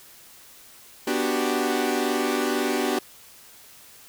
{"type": "chord", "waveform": "sawtooth", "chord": "G major seventh", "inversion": "first", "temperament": "equal", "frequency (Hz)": [246.9, 293.7, 370, 392], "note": ["B3", "D4", "F#4", "G4"], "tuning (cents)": [0, 0, 0, 0], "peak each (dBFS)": -24, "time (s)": [1.07, 2.99], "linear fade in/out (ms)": 5, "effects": ["white hiss -49 dBFS RMS until 4.08 s"]}